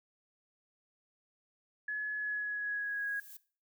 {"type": "tone with pitch glide", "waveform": "sine", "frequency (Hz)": [1700, 1650.7], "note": ["G#6", "G#6"], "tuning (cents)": [40, -11], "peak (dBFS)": -33, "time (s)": [1.88, 3.2], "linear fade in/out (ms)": 5, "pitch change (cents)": -51, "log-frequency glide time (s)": [2.16, 3.09]}
{"type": "noise with exponential growth", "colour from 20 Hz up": "violet", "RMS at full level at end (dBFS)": -48, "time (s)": [2.54, 3.37], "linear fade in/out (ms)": 5, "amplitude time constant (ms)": 180}
{"effects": ["noise-tail reverb RT60 0.4 s tail -18 dB re dry"]}